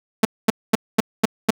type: tone bursts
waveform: sawtooth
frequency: 220 Hz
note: A3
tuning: in tune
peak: -7 dBFS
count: 6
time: 0.23-1.506 s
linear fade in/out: 5 ms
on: 21 ms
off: 230 ms
effects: none